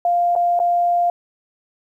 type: tone with dropouts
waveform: sine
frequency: 698.5 Hz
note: F5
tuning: in tune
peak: -14 dBFS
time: 0.05-1.1 s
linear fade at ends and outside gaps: 2 ms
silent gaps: 0.353-0.361 / 0.592-0.6 s
effects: 9-bit